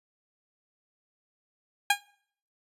15% pulse tone with exponential decay, 813 Hz, G#5, 37 cents flat, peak -10 dBFS, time 1.9-2.01 s, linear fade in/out 5 ms, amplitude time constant 22 ms, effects noise-tail reverb RT60 0.6 s tail -24 dB re dry + resampled to 32000 Hz

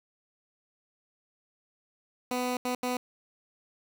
15% pulse tone bursts at uneven times, 249.4 Hz, B3, 17 cents sharp, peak -22 dBFS, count 3, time 2.31-2.57 / 2.65-2.75 / 2.83-2.97 s, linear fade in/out 2 ms, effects 10-bit

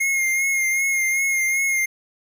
square tone with vibrato, 2139 Hz, C7, 38 cents sharp, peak -19 dBFS, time 0-1.86 s, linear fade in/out 10 ms, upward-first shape sine, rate 2.6 Hz, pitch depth 32 cents each way, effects none

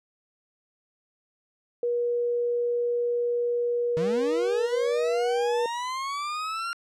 sine tone, 479.7 Hz, A#4, 50 cents sharp, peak -23 dBFS, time 1.83-5.66 s, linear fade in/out 2 ms
40% pulse linear sweep, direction up, 153.6 to 1396.9 Hz, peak -28 dBFS, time 3.97-6.73 s, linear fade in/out 0 ms
effects low-pass 7000 Hz 12 dB/octave

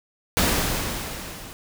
pink noise with level ramp, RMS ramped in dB -19 to -40 dBFS, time 0.37-1.53 s, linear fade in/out 0 ms, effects none

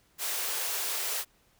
white high-pass noise, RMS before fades -32 dBFS, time 0.18-1.25 s, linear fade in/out 50 ms, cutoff 380 Hz, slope 48 dB/octave, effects pink hiss -66 dBFS RMS until 1.59 s

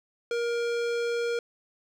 sine tone with hard clipping, 471.3 Hz, A#4, 19 cents sharp, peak -28 dBFS, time 0.31-1.39 s, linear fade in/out 2 ms, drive 18 dB, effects none

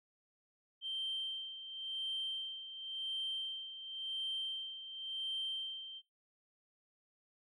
sine tone with tremolo, 3136 Hz, G7, in tune, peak -35 dBFS, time 0.81-6.02 s, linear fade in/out 50 ms, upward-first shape sine, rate 0.93 Hz, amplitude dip 70%, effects noise-tail reverb RT60 0.3 s tail -26 dB re dry + tanh soft clip ceiling -32 dBFS

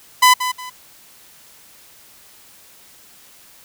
sawtooth tone with echo, 1004 Hz, B5, 28 cents sharp, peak -4 dBFS, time 0.22-0.34 s, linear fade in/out 10 ms, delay 180 ms, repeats 2, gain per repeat -11 dB, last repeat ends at 0.7 s, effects white hiss -47 dBFS RMS until 3.64 s

